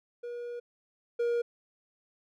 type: tone pair in turn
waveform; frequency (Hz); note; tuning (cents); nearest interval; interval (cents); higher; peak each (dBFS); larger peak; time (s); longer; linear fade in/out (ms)
triangle; 479.8 / 473.7; A#4 / A#4; +50 / +28; unison; 22; first; -34 / -24; second; 0.23-0.6 / 1.19-1.42; first; 10
effects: none